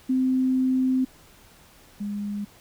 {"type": "tone pair in turn", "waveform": "sine", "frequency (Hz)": [259, 204.8], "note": ["C4", "G#3"], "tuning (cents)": [-17, -24], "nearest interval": "major third", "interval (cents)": 407, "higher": "first", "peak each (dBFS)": [-19, -27], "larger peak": "first", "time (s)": [[0.09, 1.05], [2, 2.45]], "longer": "first", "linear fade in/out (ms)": 10, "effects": ["pink hiss -53 dBFS RMS until 2.6 s"]}